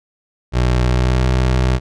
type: tone with pitch glide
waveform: 25% pulse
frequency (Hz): 61.74 to 63.37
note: B1 to B1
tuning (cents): 0 to +45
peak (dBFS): -9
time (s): 0.52-1.8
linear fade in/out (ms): 50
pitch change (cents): +45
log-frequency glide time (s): 0.84-1.22
effects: low-pass 6000 Hz 12 dB/octave